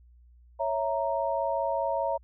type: chord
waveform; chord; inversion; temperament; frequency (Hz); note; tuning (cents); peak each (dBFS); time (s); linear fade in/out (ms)
sine; A# diminished; first; equal; 554.4 / 659.3 / 932.3; C#5 / E5 / A#5; 0 / 0 / 0; -30; 0.59-2.18; 20
effects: added 60 Hz sine -53 dBFS peak until 2.23 s